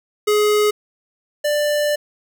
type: tone pair in turn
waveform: square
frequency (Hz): 420 / 591.2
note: G#4 / D5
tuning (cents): +19 / +11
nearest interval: tritone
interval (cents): 592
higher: second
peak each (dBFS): -14 / -17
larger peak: first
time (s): 0.27-0.71 / 1.44-1.96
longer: second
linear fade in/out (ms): 10
effects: none